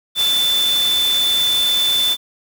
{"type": "tone in noise", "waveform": "sine", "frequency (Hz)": 3520, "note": "A7", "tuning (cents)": 0, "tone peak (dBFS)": -14, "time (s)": [0.15, 2.17], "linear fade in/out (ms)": 50, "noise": "white", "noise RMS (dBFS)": -25, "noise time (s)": [0.15, 2.17], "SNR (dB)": 8, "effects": []}